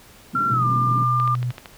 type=band-pass noise; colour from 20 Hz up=white; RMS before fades=-31 dBFS; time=0.33-1.04 s; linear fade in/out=10 ms; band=140 to 250 Hz; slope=24 dB/octave
type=tone with pitch glide; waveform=sine; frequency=1367 to 1196.9 Hz; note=F6 to D6; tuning=-37 to +32 cents; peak=-18 dBFS; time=0.35-1.35 s; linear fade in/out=5 ms; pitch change=-231 cents; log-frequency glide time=0.51-0.65 s
type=tone; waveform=sine; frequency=123.47 Hz; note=B2; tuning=in tune; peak=-21 dBFS; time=0.5-1.52 s; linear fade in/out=20 ms
type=click train; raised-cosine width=0.3 ms; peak=-19 dBFS; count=7; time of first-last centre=1.2-1.658 s; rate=13.1 Hz
effects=pink hiss -48 dBFS RMS until 1.77 s